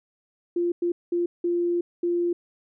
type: tone bursts at uneven times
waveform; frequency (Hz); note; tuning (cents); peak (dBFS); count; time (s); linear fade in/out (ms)
sine; 347.2; F4; -10; -21; 5; 0.56-0.72 / 0.82-0.92 / 1.12-1.26 / 1.44-1.81 / 2.03-2.33; 5
effects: none